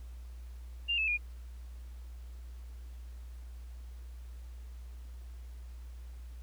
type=tone with pitch steps; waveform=sine; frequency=2794 / 2607 / 2432 Hz; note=F7 / E7 / D#7; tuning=0 / -20 / -40 cents; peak=-28 dBFS; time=0.88-1.177 s; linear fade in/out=20 ms; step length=99 ms; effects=added 60 Hz sine -43 dBFS peak until 6.42 s + pink hiss -64 dBFS RMS until 6.42 s